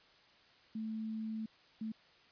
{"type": "tone bursts at uneven times", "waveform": "sine", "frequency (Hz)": 220, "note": "A3", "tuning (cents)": 0, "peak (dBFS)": -37, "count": 2, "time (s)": [[0.75, 1.46], [1.81, 1.92]], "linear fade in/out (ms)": 5, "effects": ["white hiss -64 dBFS RMS until 2.31 s", "resampled to 11025 Hz"]}